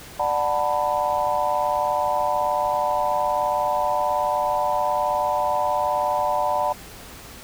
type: chord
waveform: sine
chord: B minor seventh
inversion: first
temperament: just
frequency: 592.7 / 740.8 / 889 / 987.8 Hz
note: D5 / F#5 / A5 / B5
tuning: +16 / +2 / +18 / 0 cents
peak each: -25 dBFS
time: 0.19-6.73 s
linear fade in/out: 10 ms
effects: pink hiss -41 dBFS RMS until 7.43 s